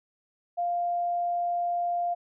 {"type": "tone", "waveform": "sine", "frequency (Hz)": 698.5, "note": "F5", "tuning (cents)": 0, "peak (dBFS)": -25, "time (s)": [0.57, 2.15], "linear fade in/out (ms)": 20, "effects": []}